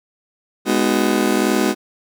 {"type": "chord", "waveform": "35% pulse", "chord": "G# minor seventh", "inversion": "none", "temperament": "just", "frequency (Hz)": [207.7, 249.2, 311.5, 373.8], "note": ["G#3", "B3", "D#4", "F#4"], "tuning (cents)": [0, 16, 2, 18], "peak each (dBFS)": -19, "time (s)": [0.65, 1.75], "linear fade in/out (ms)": 50, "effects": []}